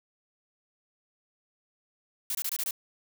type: noise bursts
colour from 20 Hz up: blue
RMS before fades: -31 dBFS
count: 6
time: 2.3-2.709 s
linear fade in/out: 2 ms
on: 49 ms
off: 23 ms
effects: none